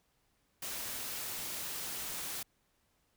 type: noise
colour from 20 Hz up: white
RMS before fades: -40 dBFS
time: 0.62-2.43 s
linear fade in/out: 5 ms
effects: pink hiss -75 dBFS RMS until 3.16 s